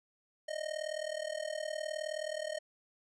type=tone with amplitude modulation; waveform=square; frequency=618 Hz; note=D#5; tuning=12 cents flat; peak=-33 dBFS; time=0.48-2.59 s; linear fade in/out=10 ms; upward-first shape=sine; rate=39.2 Hz; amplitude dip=90%; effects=resampled to 22050 Hz